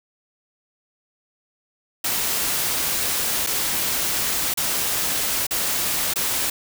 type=noise with dropouts; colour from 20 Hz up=white; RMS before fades=-23 dBFS; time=2.04-6.5 s; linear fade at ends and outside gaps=5 ms; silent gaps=3.465-3.47 / 4.54-4.573 / 5.468-5.508 / 6.138-6.158 s; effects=none